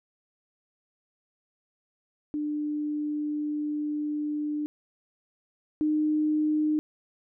sine tone pair in turn, 298.4 / 305.2 Hz, D4 / D#4, +28 / -33 cents, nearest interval unison, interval 39 cents, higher second, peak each -27 / -22 dBFS, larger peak second, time 2.34-4.66 / 5.81-6.79 s, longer first, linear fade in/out 0 ms, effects none

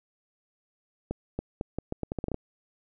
accelerating click train, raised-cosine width 2 ms, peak -17 dBFS, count 12, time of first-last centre 1.11-2.344 s, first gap 280 ms, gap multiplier 0.79, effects none

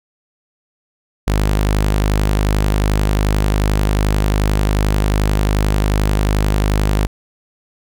sawtooth tone, 51.3 Hz, G#1, 21 cents flat, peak -9 dBFS, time 1.27-7.07 s, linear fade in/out 10 ms, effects none

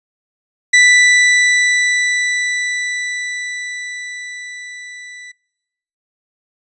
40% pulse tone with level ramp, 1976 Hz, B6, in tune, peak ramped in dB -5 to -32 dBFS, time 0.73-5.32 s, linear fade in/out 10 ms, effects noise-tail reverb RT60 1.0 s tail -26 dB re dry + resampled to 22050 Hz

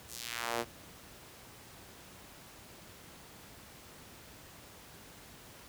sawtooth tone with high-pass filter sweep, 118 Hz, A#2, 22 cents sharp, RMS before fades -38 dBFS, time 0.07-0.65 s, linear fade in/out 50 ms, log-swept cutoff 8900 to 330 Hz, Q 1.1, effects pink hiss -53 dBFS RMS until 5.68 s + high-pass 60 Hz 12 dB/octave

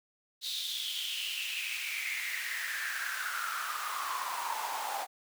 pink noise with high-pass filter sweep, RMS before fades -36 dBFS, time 0.41-5.07 s, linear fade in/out 50 ms, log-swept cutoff 3900 to 780 Hz, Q 7, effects none

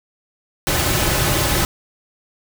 pink noise with comb filter, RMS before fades -18 dBFS, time 0.67-1.65 s, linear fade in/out 0 ms, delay 4.3 ms, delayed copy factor -0.5, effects none

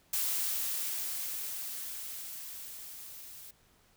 blue noise with level ramp, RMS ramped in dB -31 to -49 dBFS, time 0.13-3.51 s, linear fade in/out 5 ms, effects pink hiss -66 dBFS RMS until 3.96 s

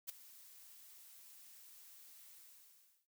blue noise with ADSR envelope, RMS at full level -41 dBFS, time 0.07-3.07 s, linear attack 24 ms, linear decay 8 ms, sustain -18 dB, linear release 720 ms, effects noise-tail reverb RT60 0.1 s tail -19 dB re dry

